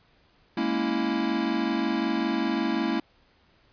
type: chord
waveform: square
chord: A# half-diminished seventh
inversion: third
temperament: equal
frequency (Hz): 207.7 / 233.1 / 277.2 / 329.6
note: G#3 / A#3 / C#4 / E4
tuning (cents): 0 / 0 / 0 / 0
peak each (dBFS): -33 / -30 / -31 / -29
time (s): 0.57-3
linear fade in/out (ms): 5
effects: pink hiss -62 dBFS RMS until 3.72 s + resampled to 11025 Hz